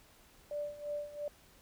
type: tone with tremolo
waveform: sine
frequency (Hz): 587.3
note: D5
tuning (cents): 0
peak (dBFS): -34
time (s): 0.51-1.28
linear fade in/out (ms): 2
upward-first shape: sine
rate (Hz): 2.9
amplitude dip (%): 80
effects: pink hiss -62 dBFS RMS until 1.61 s